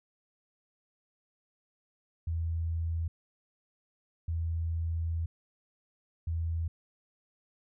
sine tone bursts at uneven times, 82.6 Hz, E2, 4 cents sharp, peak -29 dBFS, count 3, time 2.27-3.08 / 4.28-5.26 / 6.27-6.68 s, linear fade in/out 5 ms, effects none

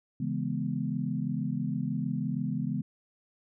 sine chord, C# minor seventh, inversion none, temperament equal, 138.59 / 164.81 / 207.7 / 246.9 Hz, C#3 / E3 / G#3 / B3, 0 / 0 / 0 / 0 cents, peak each -34 dBFS, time 0.2-2.82 s, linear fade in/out 5 ms, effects none

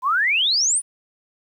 sine exponential sweep, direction up, 974 to 10000 Hz, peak -16 dBFS, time 0.02-0.82 s, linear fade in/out 50 ms, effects 9-bit

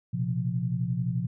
sine chord, Bb suspended second, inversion none, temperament equal with one note detuned, 119.33 / 130.81 / 174.61 Hz, Bb2 / C3 / F3, +41 / 0 / 0 cents, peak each -30 dBFS, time 0.13-1.27 s, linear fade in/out 10 ms, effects none

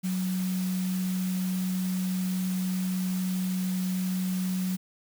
sine tone in noise, 185 Hz, F#3, in tune, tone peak -26 dBFS, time 0.03-4.77 s, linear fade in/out 20 ms, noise white, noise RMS -41 dBFS, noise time 0.03-4.77 s, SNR +12 dB, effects none

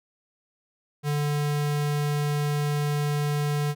square tone, 146.83 Hz, D3, in tune, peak -24 dBFS, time 1.03-3.75 s, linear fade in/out 50 ms, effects none

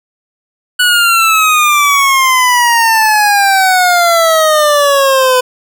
25% pulse exponential sweep, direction down, 1480 to 501 Hz, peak -3 dBFS, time 0.79-5.41 s, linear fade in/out 10 ms, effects none

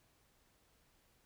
silence, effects pink hiss -72 dBFS RMS until 1.25 s

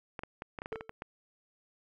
clicks, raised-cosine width 0.5 ms, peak -24 dBFS, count 11, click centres 0.192 / 0.235 / 0.421 / 0.588 / 0.619 / 0.659 / 0.727 / 0.758 / 0.809 / 0.894 / 1.021 s
triangle tone with exponential decay, 444.1 Hz, A4, 16 cents sharp, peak -32 dBFS, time 0.72-0.91 s, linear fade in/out 0 ms, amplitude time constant 41 ms
effects none

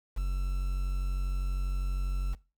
triangle tone with quantisation, 46.25 Hz, F#1, in tune, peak -25 dBFS, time 0.16-2.35 s, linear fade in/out 20 ms, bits 8, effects noise-tail reverb RT60 0.3 s tail -20 dB re dry

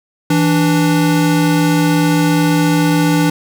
square tone pair together, 164.81 / 293.7 Hz, E3 / D4, 0 / 0 cents, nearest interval minor seventh, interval 1000 cents, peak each -14 dBFS, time 0.3-3.3 s, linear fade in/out 5 ms, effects none

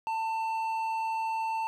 sine tone with hard clipping, 893 Hz, A5, 25 cents sharp, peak -30 dBFS, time 0.07-1.67 s, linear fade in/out 0 ms, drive 6 dB, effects none

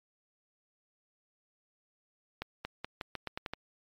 accelerating click train, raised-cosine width 0.3 ms, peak -20 dBFS, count 9, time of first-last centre 2.42-3.536 s, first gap 230 ms, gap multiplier 0.85, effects MP3 96 kbps

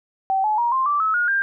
sine tone with pitch steps, 770 / 854.4 / 948 / 1051.9 / 1167.1 / 1295 / 1436.9 / 1594.3 Hz, G5 / G#5 / A#5 / C6 / D6 / E6 / F6 / G6, -31 / +49 / +29 / +9 / -11 / -31 / +49 / +29 cents, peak -17 dBFS, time 0.3-1.42 s, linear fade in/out 0 ms, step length 140 ms, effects none

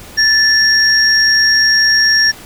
sine tone pair together, 1751 / 5571 Hz, A6 / F8, -9 / -5 cents, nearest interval octave + minor sixth, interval 2004 cents, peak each -10 dBFS, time 0.17-2.32 s, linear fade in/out 20 ms, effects tanh soft clip ceiling 0 dBFS + pink hiss -35 dBFS RMS until 2.45 s

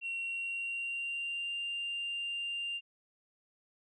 sine tone with pitch glide, 2736 to 2790 Hz, F7 to F7, -36 to -2 cents, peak -33 dBFS, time 0.01-2.81 s, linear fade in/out 50 ms, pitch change +34 cents, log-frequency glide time 0.19-1.52 s, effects tanh soft clip ceiling -31 dBFS

